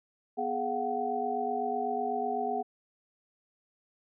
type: tone cluster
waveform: sine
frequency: 245.8 / 419.1 / 706 / 754 Hz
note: B3 / G#4 / F5 / F#5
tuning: -8 / +16 / +19 / +32 cents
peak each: -38 / -34 / -35 / -32 dBFS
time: 0.37-2.63 s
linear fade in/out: 20 ms
effects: none